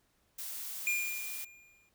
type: noise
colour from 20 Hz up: blue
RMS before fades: -41 dBFS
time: 0.38-1.45 s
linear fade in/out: 10 ms
type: tone with exponential decay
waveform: square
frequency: 2411 Hz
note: D7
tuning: 45 cents sharp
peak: -28 dBFS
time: 0.87-1.89 s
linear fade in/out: 1 ms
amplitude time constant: 220 ms
effects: pink hiss -73 dBFS RMS until 1.94 s